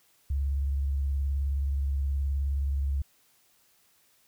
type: tone with vibrato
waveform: sine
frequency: 69.3 Hz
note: C#2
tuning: in tune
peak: -25 dBFS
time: 0.3-3.02 s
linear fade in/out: 5 ms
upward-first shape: square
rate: 19 Hz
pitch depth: 50 cents each way
effects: white hiss -65 dBFS RMS until 4.27 s